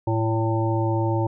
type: harmonic tone with a mistuned harmonic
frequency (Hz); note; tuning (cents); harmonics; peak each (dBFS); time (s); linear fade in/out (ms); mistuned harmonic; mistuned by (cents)
112.4; A2; +37; 1 / 3 / 5 / 7 / 8; -22 / -25 / -30 / -33 / -29; 0.07-1.27; 5; 1; -27
effects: none